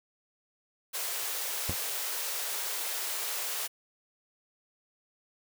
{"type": "high-pass noise", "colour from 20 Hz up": "white", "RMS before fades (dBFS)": -34, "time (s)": [0.93, 3.68], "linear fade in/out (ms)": 20, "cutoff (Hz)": 380, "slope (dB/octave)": 48}
{"type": "tone with exponential decay", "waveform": "sawtooth", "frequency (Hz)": 87.31, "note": "F2", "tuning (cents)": 0, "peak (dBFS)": -24, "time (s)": [1.69, 1.77], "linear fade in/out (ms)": 0, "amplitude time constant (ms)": 16}
{"effects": []}